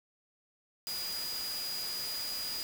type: tone in noise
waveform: sine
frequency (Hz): 4899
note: D#8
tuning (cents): -28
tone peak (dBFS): -36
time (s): 0.87-2.63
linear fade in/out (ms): 0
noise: white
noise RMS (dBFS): -41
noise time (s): 0.87-2.63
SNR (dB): +2
effects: none